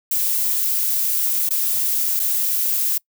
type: noise with dropouts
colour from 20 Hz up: violet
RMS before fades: -20 dBFS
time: 0.11-2.98 s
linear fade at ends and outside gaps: 5 ms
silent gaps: 1.491-1.506 / 2.195-2.198 s
effects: noise-tail reverb RT60 0.1 s tail -25 dB re dry